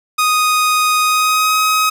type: tone with pitch glide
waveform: sawtooth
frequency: 1244.5 to 1265.5 Hz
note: D#6 to D#6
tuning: 0 to +29 cents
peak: -8 dBFS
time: 0.18-1.9 s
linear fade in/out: 10 ms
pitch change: +29 cents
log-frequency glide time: 1-1.58 s
effects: none